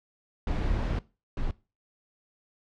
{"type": "noise bursts at uneven times", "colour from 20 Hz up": "brown", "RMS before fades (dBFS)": -28, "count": 2, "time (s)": [[0.47, 0.99], [1.37, 1.51]], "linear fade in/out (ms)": 2, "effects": ["noise-tail reverb RT60 0.3 s tail -20 dB re dry", "low-pass 4000 Hz 12 dB/octave"]}